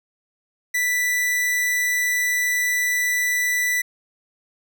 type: tone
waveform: 45% pulse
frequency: 1975.5 Hz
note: B6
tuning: in tune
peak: -19 dBFS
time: 0.74-3.82 s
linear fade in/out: 10 ms
effects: none